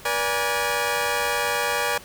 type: tone cluster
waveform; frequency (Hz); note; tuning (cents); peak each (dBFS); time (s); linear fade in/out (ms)
15% pulse; 480.3 / 579 / 824; B4 / D5 / G#5; -48 / -25 / -14; -20; 0.05-1.98; 5
effects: pink hiss -44 dBFS RMS until 2.04 s